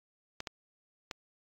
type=clicks; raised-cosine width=0.2 ms; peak=-20 dBFS; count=3; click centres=0.404 / 0.472 / 1.112 s; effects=AAC 64 kbps